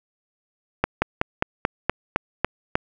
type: slowing click train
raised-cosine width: 0.5 ms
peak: -3 dBFS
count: 9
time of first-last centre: 0.84-2.755 s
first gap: 180 ms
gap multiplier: 1.08
effects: none